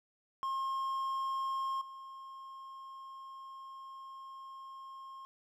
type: tone with level steps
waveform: triangle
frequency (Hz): 1071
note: C6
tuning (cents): +40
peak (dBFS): -31 / -44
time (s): 0.43-5.25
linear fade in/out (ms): 0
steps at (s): 1.81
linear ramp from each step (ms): 5
effects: none